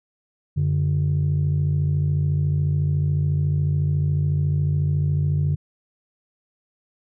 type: tone pair together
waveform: sine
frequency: 91.91 / 145.9 Hz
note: F#2 / D3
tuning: -11 / -11 cents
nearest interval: minor sixth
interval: 800 cents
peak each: -21 / -18 dBFS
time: 0.56-5.56 s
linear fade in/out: 20 ms
effects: tanh soft clip ceiling -14 dBFS